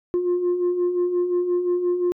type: beating tone pair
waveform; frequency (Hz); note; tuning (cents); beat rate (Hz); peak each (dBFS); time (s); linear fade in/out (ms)
sine; 350.2 / 355.9; F4 / F4; +5 / +33; 5.7; -26 / -18; 0.14-2.12; 0
effects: tanh soft clip ceiling -16 dBFS